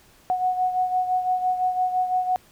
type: beating tone pair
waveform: sine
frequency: 735 / 740.9 Hz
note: F#5 / F#5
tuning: -12 / +2 cents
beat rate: 5.9 Hz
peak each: -21 / -28 dBFS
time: 0.3-2.36 s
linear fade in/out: 0 ms
effects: pink hiss -55 dBFS RMS until 2.51 s